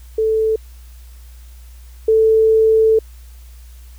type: tone pair in turn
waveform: sine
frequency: 440 / 441.8 Hz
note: A4 / A4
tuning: 0 / +7 cents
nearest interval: unison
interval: 7 cents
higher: second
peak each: -13 / -9 dBFS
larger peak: second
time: 0.18-0.56 / 2.08-2.99 s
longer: second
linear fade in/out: 5 ms
effects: added 60 Hz sine -36 dBFS peak until 3.98 s + white hiss -51 dBFS RMS until 3.98 s